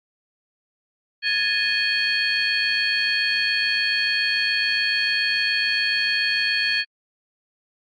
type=tone cluster; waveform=sine; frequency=1676 / 1783 / 2487 / 3225 / 4394 Hz; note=G#6 / A6 / D#7 / G7 / C#8; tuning=+15 / +22 / -1 / +48 / -16 cents; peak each=-25 / -27 / -24 / -28 / -24 dBFS; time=1.22-6.85 s; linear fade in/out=50 ms; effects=tanh soft clip ceiling -9 dBFS + AAC 48 kbps